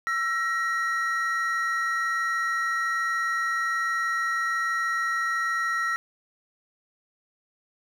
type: tone pair together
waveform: triangle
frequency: 1339.4 / 1893 Hz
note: E6 / A#6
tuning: +27 / +26 cents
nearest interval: tritone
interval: 599 cents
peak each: -25 dBFS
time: 0.07-5.96 s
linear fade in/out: 0 ms
effects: none